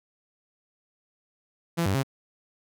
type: tone with pitch steps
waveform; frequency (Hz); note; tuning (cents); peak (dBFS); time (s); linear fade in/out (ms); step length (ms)
sawtooth; 168.8 / 96.6 / 135.4; E3 / G2 / C#3; +41 / -25 / -40; -19; 1.77-2.034; 20; 88
effects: none